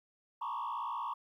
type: tone with frequency modulation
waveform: sine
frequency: 1027 Hz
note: C6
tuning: 33 cents flat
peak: -33 dBFS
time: 0.41-1.14 s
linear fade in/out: 10 ms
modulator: 58.1 Hz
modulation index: 2.3
effects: tanh soft clip ceiling -33 dBFS + 12-bit